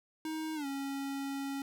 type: tone with pitch glide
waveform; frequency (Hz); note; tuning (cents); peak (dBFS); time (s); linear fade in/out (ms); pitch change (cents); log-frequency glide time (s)
square; 315 to 275.8; D#4 to C#4; +21 to -9; -36; 0.25-1.62; 2; -230; 0.55-0.66
effects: none